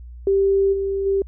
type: tone with level steps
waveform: sine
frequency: 392 Hz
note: G4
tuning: in tune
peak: -14 / -20 / -16 dBFS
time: 0.27-1.22 s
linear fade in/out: 2 ms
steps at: 0.72 / 1.05 s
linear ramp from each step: 20 ms
effects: added 60 Hz sine -35 dBFS peak until 1.27 s